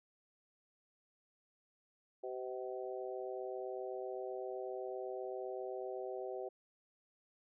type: harmonic tone with a mistuned harmonic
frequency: 127.8 Hz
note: C3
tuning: 40 cents flat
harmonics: 3 / 4 / 5 / 6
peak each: -43 / -45 / -47 / -49 dBFS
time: 2.23-6.49 s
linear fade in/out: 10 ms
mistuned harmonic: 6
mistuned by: -19 cents
effects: none